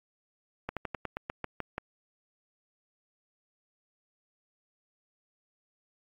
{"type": "slowing click train", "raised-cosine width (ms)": 0.5, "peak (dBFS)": -18, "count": 10, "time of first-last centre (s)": [0.69, 1.781], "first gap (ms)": 77, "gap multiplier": 1.11, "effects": ["AAC 64 kbps"]}